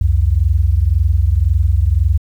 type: tone pair together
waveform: sine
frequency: 65.41 / 87.31 Hz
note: C2 / F2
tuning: 0 / 0 cents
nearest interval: perfect fourth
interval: 500 cents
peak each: -13 dBFS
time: 0.01-2.18 s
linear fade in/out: 5 ms
effects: 8-bit